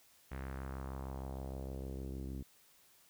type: tone with low-pass filter sweep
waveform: sawtooth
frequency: 66.5 Hz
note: C2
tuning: 29 cents sharp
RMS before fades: -43 dBFS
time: 0.31-2.43 s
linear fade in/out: 10 ms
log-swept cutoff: 2000 to 280 Hz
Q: 1.9
effects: white hiss -66 dBFS RMS until 3.09 s